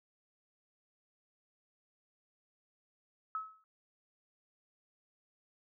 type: tone with exponential decay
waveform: sine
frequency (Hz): 1290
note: E6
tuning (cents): -38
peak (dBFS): -32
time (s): 3.35-3.64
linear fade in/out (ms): 1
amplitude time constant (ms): 63
effects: none